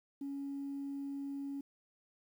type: tone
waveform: sine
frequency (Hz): 278.7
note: C#4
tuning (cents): +9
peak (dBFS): -37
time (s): 0.21-1.61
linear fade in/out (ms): 5
effects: tanh soft clip ceiling -34 dBFS + 11-bit